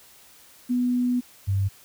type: tone pair in turn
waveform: sine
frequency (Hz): 246.9 / 97.98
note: B3 / G2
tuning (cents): 0 / 0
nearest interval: octave + major third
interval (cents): 1600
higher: first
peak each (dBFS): -20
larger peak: neither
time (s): 0.69-1.21 / 1.47-1.69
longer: first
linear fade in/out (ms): 20
effects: white hiss -52 dBFS RMS until 1.84 s